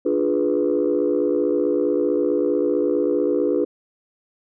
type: chord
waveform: sine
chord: D diminished seventh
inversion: none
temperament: equal with one note detuned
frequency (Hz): 293.7 / 349.2 / 418.4 / 493.9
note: D4 / F4 / Ab4 / Cb5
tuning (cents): 0 / 0 / +13 / 0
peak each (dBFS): -22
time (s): 0.05-3.65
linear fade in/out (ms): 10
effects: tanh soft clip ceiling -10 dBFS